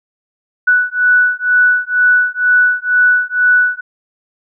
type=beating tone pair; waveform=sine; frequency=1480 / 1482.1 Hz; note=F#6 / F#6; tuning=0 / +2 cents; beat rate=2.1 Hz; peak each=-12 dBFS; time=0.67-3.81 s; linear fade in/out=10 ms; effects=none